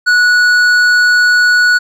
sine tone with hard clipping, 1468 Hz, F#6, 14 cents flat, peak -8 dBFS, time 0.06-1.79 s, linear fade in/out 20 ms, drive 8 dB, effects none

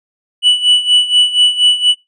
triangle tone with tremolo, 2960 Hz, F#7, in tune, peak -3 dBFS, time 0.42-1.95 s, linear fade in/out 50 ms, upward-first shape sine, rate 4.2 Hz, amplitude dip 80%, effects noise-tail reverb RT60 0.2 s tail -21 dB re dry + resampled to 24000 Hz

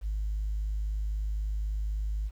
sine tone, 51.91 Hz, G#1, in tune, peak -27 dBFS, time 0.01-2.31 s, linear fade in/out 50 ms, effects tanh soft clip ceiling -25 dBFS + 10-bit

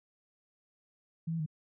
sine tone with pitch steps, 163.6 / 164.7 / 154.6 Hz, E3 / E3 / D#3, -13 / -1 / -11 cents, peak -31 dBFS, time 1.27-1.462 s, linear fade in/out 10 ms, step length 64 ms, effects none

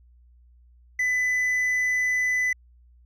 sine tone with hard clipping, 2000 Hz, B6, 21 cents sharp, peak -22 dBFS, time 0.99-2.53 s, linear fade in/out 5 ms, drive 3 dB, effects added 60 Hz sine -52 dBFS peak until 3.05 s

